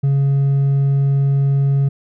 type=tone with hard clipping; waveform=sine; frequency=138.59 Hz; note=C#3; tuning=in tune; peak=-13 dBFS; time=0.03-1.89 s; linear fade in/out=10 ms; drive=2 dB; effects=none